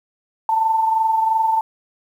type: tone pair together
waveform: sine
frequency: 888 / 910.9 Hz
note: A5 / A#5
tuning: +16 / -40 cents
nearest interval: unison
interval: 44 cents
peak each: -15 / -25 dBFS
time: 0.49-1.61 s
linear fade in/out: 2 ms
effects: 8-bit